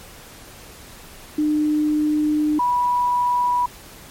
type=tone pair in turn; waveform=sine; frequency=302.1 / 978.7 Hz; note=D4 / B5; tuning=+49 / -16 cents; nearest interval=octave + minor sixth; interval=2035 cents; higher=second; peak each=-16 dBFS; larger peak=neither; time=1.38-2.59 / 2.59-3.66 s; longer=first; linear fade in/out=5 ms; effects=pink hiss -42 dBFS RMS until 4.1 s + MP3 64 kbps